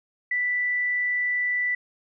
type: tone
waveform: sine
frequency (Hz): 1975.5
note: B6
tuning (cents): 0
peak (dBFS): -22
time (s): 0.31-1.75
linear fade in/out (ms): 5
effects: none